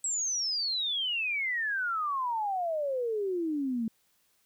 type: exponential sweep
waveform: sine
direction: down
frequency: 7850 to 219.1 Hz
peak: -28 dBFS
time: 0.04-3.88 s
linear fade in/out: 2 ms
effects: white hiss -70 dBFS RMS until 4.45 s